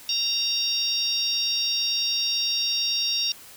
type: harmonic tone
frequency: 929 Hz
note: A#5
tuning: 6 cents flat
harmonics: 3 / 4 / 5 / 6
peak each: -31 / -28 / -30 / -25 dBFS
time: 0.09-3.32 s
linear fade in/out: 2 ms
effects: white hiss -46 dBFS RMS until 3.56 s